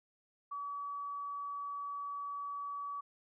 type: tone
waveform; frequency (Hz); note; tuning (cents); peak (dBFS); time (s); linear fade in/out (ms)
sine; 1141; C#6; +50; -38; 0.51-3.01; 10
effects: none